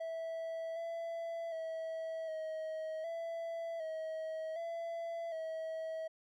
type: tone with pitch steps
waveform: triangle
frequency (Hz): 655 / 668 / 648 / 633 / 666 / 637 / 671 / 643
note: E5 / E5 / E5 / D#5 / E5 / D#5 / E5 / E5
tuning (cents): -11 / +23 / -30 / +30 / +18 / +41 / +31 / -43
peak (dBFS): -36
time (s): 0-6.08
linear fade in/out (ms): 10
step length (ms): 760
effects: none